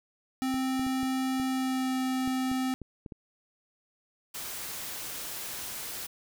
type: tone with pitch glide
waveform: square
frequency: 261.6 to 259.2 Hz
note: C4 to C4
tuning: 0 to -16 cents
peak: -28 dBFS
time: 0.42-2.74 s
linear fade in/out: 0 ms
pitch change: -16 cents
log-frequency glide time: 1.46-1.96 s
type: clicks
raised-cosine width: 3 ms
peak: -28 dBFS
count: 10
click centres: 0.542 / 0.795 / 0.866 / 1.031 / 1.399 / 2.276 / 2.515 / 2.817 / 3.062 / 3.122 s
type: noise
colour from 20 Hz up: white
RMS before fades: -38 dBFS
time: 4.34-6.07 s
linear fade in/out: 10 ms
effects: none